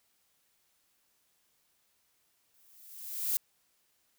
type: noise with exponential growth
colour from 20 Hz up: violet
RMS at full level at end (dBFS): -28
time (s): 2.54-3.37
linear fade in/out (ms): 1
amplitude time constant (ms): 180
effects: white hiss -73 dBFS RMS until 4.18 s